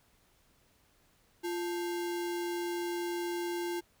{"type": "tone with sample-and-hold", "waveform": "sine", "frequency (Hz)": 347.1, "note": "F4", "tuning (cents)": -11, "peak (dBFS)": -32, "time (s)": [1.43, 3.81], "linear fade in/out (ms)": 20, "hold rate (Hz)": 1225, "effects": ["pink hiss -68 dBFS RMS until 4 s"]}